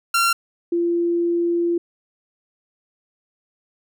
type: tone pair in turn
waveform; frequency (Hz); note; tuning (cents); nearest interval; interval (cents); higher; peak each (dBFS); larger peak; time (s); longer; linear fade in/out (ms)
sawtooth / sine; 1372 / 343; F6 / F4; -31 / -31; 2 octaves; 2400; first; -12 / -17; first; 0.14-0.33 / 0.72-1.78; second; 5
effects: none